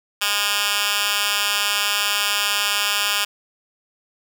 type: tone with high-pass filter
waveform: 10% pulse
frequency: 204.5 Hz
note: G#3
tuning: 26 cents flat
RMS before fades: -21 dBFS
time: 0.21-3.25 s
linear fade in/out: 10 ms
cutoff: 2100 Hz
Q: 1.3
effects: none